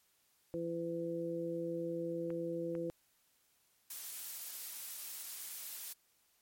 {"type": "harmonic tone", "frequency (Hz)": 168.2, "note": "E3", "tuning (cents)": 35, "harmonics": [1, 2, 3], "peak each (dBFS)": [-44, -39, -39], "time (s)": [0.54, 2.9], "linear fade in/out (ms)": 0}
{"type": "clicks", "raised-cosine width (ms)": 0.5, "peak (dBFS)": -36, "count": 2, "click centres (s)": [2.304, 2.752]}
{"type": "noise", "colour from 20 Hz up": "blue", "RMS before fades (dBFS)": -44, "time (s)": [3.9, 5.93], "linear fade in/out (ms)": 5}
{"effects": ["white hiss -73 dBFS RMS until 6.41 s", "MP3 64 kbps"]}